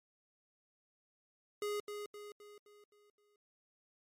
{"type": "tone with echo", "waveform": "square", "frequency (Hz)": 414.3, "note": "G#4", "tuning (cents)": -4, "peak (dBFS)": -36, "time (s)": [1.62, 1.8], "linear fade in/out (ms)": 2, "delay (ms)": 260, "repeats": 6, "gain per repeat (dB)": -6, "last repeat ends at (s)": 3.36, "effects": ["MP3 64 kbps"]}